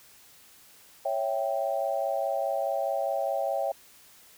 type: chord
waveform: sine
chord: C# diminished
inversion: none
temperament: equal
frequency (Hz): 554.4 / 659.3 / 784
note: C#5 / E5 / G5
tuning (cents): 0 / 0 / 0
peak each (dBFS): -30 / -30 / -31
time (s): 1.05-3.72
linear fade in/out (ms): 5
effects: white hiss -55 dBFS RMS until 4.37 s